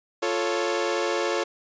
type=chord; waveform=sawtooth; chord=F augmented; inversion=none; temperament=equal; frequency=349.2 / 440 / 554.4 Hz; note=F4 / A4 / C#5; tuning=0 / 0 / 0 cents; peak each=-24 dBFS; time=0.22-1.44 s; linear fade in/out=10 ms; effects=resampled to 16000 Hz